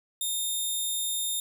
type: tone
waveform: 10% pulse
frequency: 3650 Hz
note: A#7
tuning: 37 cents flat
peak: -20 dBFS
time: 0.21-1.4 s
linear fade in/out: 2 ms
effects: none